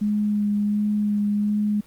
sine tone with vibrato, 207.7 Hz, G#3, in tune, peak -19 dBFS, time 0.01-1.81 s, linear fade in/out 10 ms, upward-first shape sine, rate 1.4 Hz, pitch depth 14 cents each way, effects pink hiss -54 dBFS RMS until 1.86 s + Opus 48 kbps

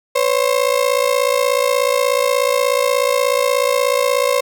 35% pulse ring-modulated tone, 531 Hz, C5, 25 cents sharp, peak -9 dBFS, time 0.15-4.41 s, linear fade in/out 10 ms, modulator 28.3 Hz, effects none

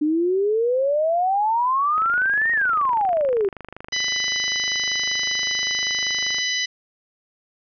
sine exponential two-way sweep, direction up then down, 294.3 to 1886 to 377.4 Hz, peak -17 dBFS, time 0.01-3.49 s, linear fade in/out 10 ms, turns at 2.52 s
click train, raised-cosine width 0.5 ms, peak -21 dBFS, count 112, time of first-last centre 1.98-6.385 s, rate 25.2 Hz
harmonic tone, 996 Hz, B5, 14 cents sharp, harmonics 2 / 3 / 4 / 5 / 6, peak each -25 / -27 / -28 / -29 / -30 dBFS, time 3.92-6.66 s, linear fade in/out 10 ms
effects none

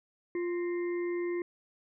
harmonic tone with a mistuned harmonic, 349.2 Hz, F4, in tune, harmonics 1 / 3 / 5 / 6, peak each -30 / -48 / -50 / -46 dBFS, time 0.35-1.42 s, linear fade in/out 2 ms, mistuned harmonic 5, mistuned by +90 cents, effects none

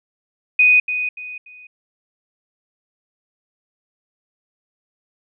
sine tone with echo, 2489 Hz, D#7, in tune, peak -9 dBFS, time 0.59-0.8 s, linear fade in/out 5 ms, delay 290 ms, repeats 3, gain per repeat -10 dB, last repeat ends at 1.67 s, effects none

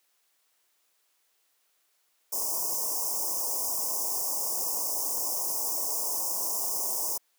white band-stop noise, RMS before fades -30 dBFS, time 2.32-7.18 s, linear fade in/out 10 ms, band 1100 to 5100 Hz, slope 96 dB/octave, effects white hiss -71 dBFS RMS until 7.38 s + high-pass 400 Hz 12 dB/octave

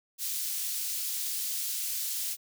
white high-pass noise, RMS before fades -33 dBFS, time 0.18-2.37 s, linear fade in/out 50 ms, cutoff 3800 Hz, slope 12 dB/octave, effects none

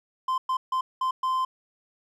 triangle tone bursts at uneven times, 1037 Hz, C6, 16 cents flat, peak -21 dBFS, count 5, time 0.28-0.38 / 0.49-0.57 / 0.72-0.81 / 1.01-1.11 / 1.23-1.45 s, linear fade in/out 5 ms, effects none

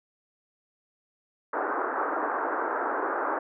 white band-pass noise, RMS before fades -29 dBFS, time 1.53-3.39 s, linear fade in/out 5 ms, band 290 to 1500 Hz, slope 48 dB/octave, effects none

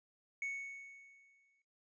triangle tone with exponential decay, 2217 Hz, C#7, in tune, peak -34 dBFS, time 0.42-1.62 s, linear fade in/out 2 ms, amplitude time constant 260 ms, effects noise-tail reverb RT60 0.6 s tail -23 dB re dry + resampled to 16000 Hz

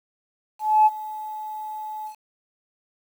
sine tone with ADSR envelope, 859 Hz, A5, 42 cents flat, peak -10 dBFS, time 0.59-2.16 s, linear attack 270 ms, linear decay 35 ms, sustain -20 dB, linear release 98 ms, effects tanh soft clip ceiling -7 dBFS + 8-bit

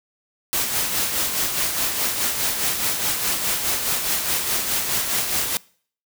white noise with tremolo, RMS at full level -21 dBFS, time 0.53-5.57 s, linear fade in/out 0 ms, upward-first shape sine, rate 4.8 Hz, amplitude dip 45%, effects noise-tail reverb RT60 0.5 s tail -23 dB re dry

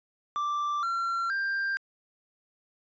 triangle tone with pitch steps, 1174.7 / 1365.1 / 1586.3 Hz, D6 / F6 / G6, 0 / -40 / +20 cents, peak -25 dBFS, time 0.36-1.77 s, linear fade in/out 0 ms, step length 470 ms, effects resampled to 16000 Hz

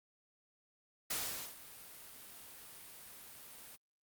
white noise with ADSR envelope, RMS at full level -37 dBFS, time 1.1-3.77 s, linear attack 8 ms, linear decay 440 ms, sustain -16 dB, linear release 21 ms, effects Opus 48 kbps

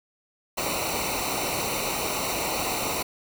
pink noise with comb filter, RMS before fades -28 dBFS, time 0.57-3.03 s, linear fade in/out 10 ms, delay 0.6 ms, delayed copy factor -0.8, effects none

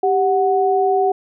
sine tone pair together, 392 / 740 Hz, G4 / F#5, 0 / 0 cents, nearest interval major seventh, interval 1100 cents, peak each -16 dBFS, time 0.03-1.12 s, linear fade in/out 5 ms, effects none

